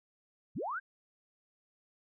sine linear sweep, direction up, 73.42 to 1639 Hz, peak -34 dBFS, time 0.55-0.8 s, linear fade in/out 20 ms, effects none

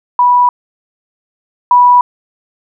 sine tone pair in turn, 981 / 981 Hz, B5 / B5, -12 / -12 cents, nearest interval unison, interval 0 cents, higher neither, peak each -5 / -3 dBFS, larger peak second, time 0.19-0.49 / 1.71-2.01 s, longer neither, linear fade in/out 2 ms, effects none

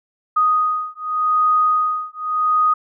sine beating tone pair, 1244.5 / 1245.35 Hz, D#6 / D#6, 0 / +1 cents, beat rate 0.85 Hz, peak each -18 dBFS, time 0.36-2.74 s, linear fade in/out 10 ms, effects none

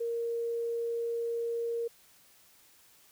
sine tone, 466.2 Hz, A#4, in tune, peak -30 dBFS, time 0-1.88 s, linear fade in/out 10 ms, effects white hiss -61 dBFS RMS until 3.11 s

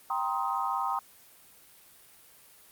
sine chord, C minor seventh, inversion second, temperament just, 784.9 / 941.9 / 1046.5 / 1255.8 Hz, G5 / Bb5 / C6 / Eb6, +2 / +18 / 0 / +16 cents, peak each -33 dBFS, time 0.1-0.99 s, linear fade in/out 2 ms, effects white hiss -56 dBFS RMS until 2.71 s + Opus 32 kbps

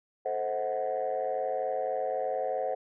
sine chord, A diminished seventh, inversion none, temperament equal with one note detuned, 440 / 523.3 / 635.7 / 740 Hz, A4 / C5 / Eb5 / Gb5, 0 / 0 / +37 / 0 cents, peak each -36 / -31 / -34 / -32 dBFS, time 0.25-2.75 s, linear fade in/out 10 ms, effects tanh soft clip ceiling -22 dBFS

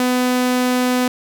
sawtooth tone, 250.5 Hz, B3, 25 cents sharp, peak -11 dBFS, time 0-1.08 s, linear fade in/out 2 ms, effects none

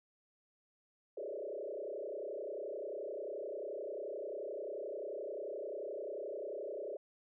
sine tone with frequency modulation, 492.6 Hz, B4, 5 cents flat, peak -39 dBFS, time 1.17-6.97 s, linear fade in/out 5 ms, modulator 31.4 Hz, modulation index 3.6, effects none

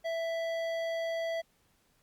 triangle tone with hard clipping, 661 Hz, E5, 5 cents sharp, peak -33 dBFS, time 0.04-1.42 s, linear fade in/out 20 ms, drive 16 dB, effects pink hiss -70 dBFS RMS until 2.02 s + Opus 48 kbps

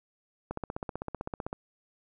click train, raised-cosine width 1 ms, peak -20 dBFS, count 17, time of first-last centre 0.51-1.529 s, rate 15.7 Hz, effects none

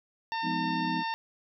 harmonic tone, 906 Hz, A#5, 50 cents flat, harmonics 1 / 2 / 3 / 4 / 5 / 6, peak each -31 / -37 / -41 / -43 / -45 / -47 dBFS, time 0.32-1.14 s, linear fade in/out 0 ms
sine chord, F half-diminished seventh, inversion none, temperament just, 174.61 / 209.5 / 251.4 / 314.3 Hz, F3 / Ab3 / Cb4 / Eb4, 0 / +15 / +31 / +18 cents, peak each -35 / -39 / -35 / -35 dBFS, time 0.42-1.04 s, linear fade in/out 50 ms
effects none

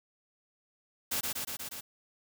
white noise with echo, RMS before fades -32 dBFS, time 1.11-1.21 s, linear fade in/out 10 ms, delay 120 ms, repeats 5, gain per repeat -2 dB, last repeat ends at 1.81 s, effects none

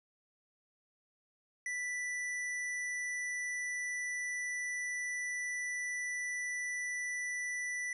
square tone, 1975.5 Hz, B6, in tune, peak -36 dBFS, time 1.66-7.93 s, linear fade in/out 2 ms, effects resampled to 24000 Hz

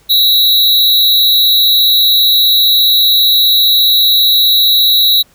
square tone with amplitude modulation, 3891 Hz, B7, 27 cents flat, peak -4 dBFS, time 0.09-5.23 s, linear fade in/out 20 ms, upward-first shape sine, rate 235 Hz, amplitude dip 65%, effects pink hiss -49 dBFS RMS until 5.34 s

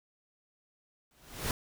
pink noise with exponential growth, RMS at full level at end -30 dBFS, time 1.11-1.51 s, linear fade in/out 1 ms, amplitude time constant 86 ms, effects none

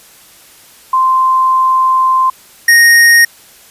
sine / square tone pair in turn, 1042 / 1863.1 Hz, C6 / A#6, -7 / -1 cents, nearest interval minor seventh, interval 1006 cents, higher second, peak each -7 / -4 dBFS, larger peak second, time 0.93-2.3 / 2.68-3.25 s, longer first, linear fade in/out 5 ms, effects white hiss -41 dBFS RMS until 3.7 s + resampled to 32000 Hz

